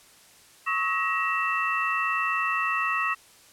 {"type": "tone cluster", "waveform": "sine", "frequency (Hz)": [1107, 1286, 1897, 2669], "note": ["C#6", "E6", "A#6", "E7"], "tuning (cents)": [-3, -43, 30, 21], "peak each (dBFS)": -29, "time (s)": [0.66, 3.15], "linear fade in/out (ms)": 20, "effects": ["white hiss -54 dBFS RMS until 3.52 s", "low-pass 11000 Hz 12 dB/octave"]}